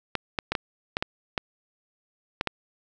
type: clicks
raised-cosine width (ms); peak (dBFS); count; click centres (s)
0.3; -9; 9; 0.153 / 0.388 / 0.52 / 0.552 / 0.969 / 1.025 / 1.378 / 2.411 / 2.473
effects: none